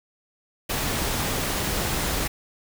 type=noise; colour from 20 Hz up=pink; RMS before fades=-26 dBFS; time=0.69-2.28 s; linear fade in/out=10 ms; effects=none